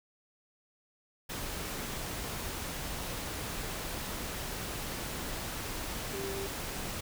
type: tone in noise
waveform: sine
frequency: 392 Hz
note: G4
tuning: in tune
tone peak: -37 dBFS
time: 6.13-6.47 s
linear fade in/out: 10 ms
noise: pink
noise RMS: -38 dBFS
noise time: 1.29-7.01 s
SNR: -2 dB
effects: none